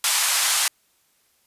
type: band-pass noise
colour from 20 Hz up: white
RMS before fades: -21 dBFS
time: 0.04-0.68 s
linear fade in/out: 2 ms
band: 800 to 11000 Hz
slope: 24 dB/octave
effects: white hiss -64 dBFS RMS until 1.46 s + resampled to 32000 Hz